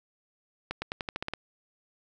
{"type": "accelerating click train", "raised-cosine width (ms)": 0.3, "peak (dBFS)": -16, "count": 9, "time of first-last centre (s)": [0.71, 1.336], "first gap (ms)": 110, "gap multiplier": 0.9, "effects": []}